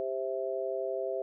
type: harmonic tone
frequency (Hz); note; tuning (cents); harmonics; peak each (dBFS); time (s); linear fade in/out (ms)
131.7; C3; +12; 3 / 4 / 5; -35 / -35 / -35; 0-1.22; 0
effects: none